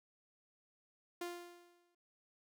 sawtooth tone with exponential decay, 349.2 Hz, F4, in tune, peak -35 dBFS, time 1.21-1.95 s, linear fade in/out 5 ms, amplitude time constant 160 ms, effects none

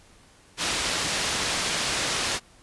white low-pass noise, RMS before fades -27 dBFS, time 0.57-2.4 s, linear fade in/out 50 ms, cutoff 5700 Hz, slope 12 dB/octave, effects pink hiss -55 dBFS RMS until 2.62 s + resampled to 24000 Hz

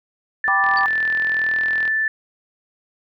sine tone, 1760 Hz, A6, in tune, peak -17 dBFS, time 0.44-2.08 s, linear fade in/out 2 ms
sine chord, G major, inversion none, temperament equal, 784 / 987.8 / 1174.7 Hz, G5 / B5 / D6, 0 / 0 / 0 cents, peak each -22 / -25 / -20 dBFS, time 0.48-0.86 s, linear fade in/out 0 ms
click train, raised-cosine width 0.3 ms, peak -17 dBFS, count 52, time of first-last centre 0.64-1.878 s, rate 41.2 Hz
sine tone with exponential decay, 4570 Hz, D8, 48 cents flat, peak -22 dBFS, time 0.77-0.84 s, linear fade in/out 2 ms, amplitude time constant 15 ms
effects none

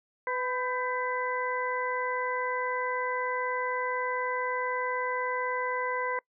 harmonic tone with a mistuned harmonic, 501 Hz, B4, 25 cents sharp, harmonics 1 / 2 / 3 / 4, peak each -33 / -32 / -37 / -35 dBFS, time 0.27-6.19 s, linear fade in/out 2 ms, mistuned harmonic 3, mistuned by +65 cents, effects noise-tail reverb RT60 0.1 s tail -24 dB re dry

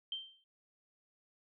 sine tone with exponential decay, 3136 Hz, G7, in tune, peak -34 dBFS, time 0.12-0.44 s, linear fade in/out 2 ms, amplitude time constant 69 ms, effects none

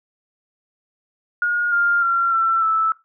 sine tone with pitch steps, 1432 / 1401.7 / 1372.1 / 1343.1 / 1314.7 Hz, F6 / F6 / F6 / E6 / E6, +43 / +6 / -31 / +32 / -5 cents, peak -15 dBFS, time 1.42-2.92 s, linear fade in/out 2 ms, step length 300 ms, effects noise-tail reverb RT60 0.2 s tail -18 dB re dry

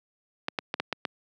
clicks, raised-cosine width 0.3 ms, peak -11 dBFS, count 6, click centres 0.484 / 0.588 / 0.741 / 0.8 / 0.927 / 1.052 s, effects high-pass 200 Hz 12 dB/octave

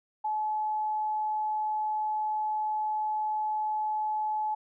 sine tone, 857 Hz, A5, 46 cents flat, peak -27 dBFS, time 0.24-4.55 s, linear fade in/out 10 ms, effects none

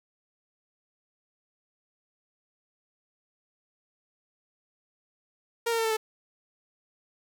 sawtooth tone with pitch steps, 466.2 / 458.7 / 451.4 / 444.1 / 437 Hz, A#4 / A#4 / A4 / A4 / A4, 0 / -28 / +44 / +16 / -12 cents, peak -21 dBFS, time 5.66-5.97 s, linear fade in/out 10 ms, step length 62 ms, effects none

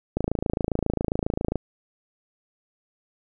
click train, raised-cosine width 2 ms, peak -10 dBFS, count 39, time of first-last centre 0.17-1.557 s, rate 27.4 Hz, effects none

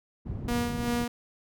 white low-pass noise, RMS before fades -35 dBFS, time 0.25-1.05 s, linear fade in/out 20 ms, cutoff 160 Hz, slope 12 dB/octave
sawtooth tone with tremolo, 239.2 Hz, A#3, 45 cents sharp, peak -22 dBFS, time 0.48-1.08 s, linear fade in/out 5 ms, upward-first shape sine, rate 2.7 Hz, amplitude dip 55%
effects none

